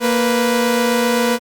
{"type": "tone pair together", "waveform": "sawtooth", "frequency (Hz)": [233.1, 493.9], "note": ["A#3", "B4"], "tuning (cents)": [0, 0], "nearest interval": "octave + minor second", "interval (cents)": 1300, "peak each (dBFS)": -13, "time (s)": [0, 1.39], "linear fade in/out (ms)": 50, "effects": ["Opus 48 kbps"]}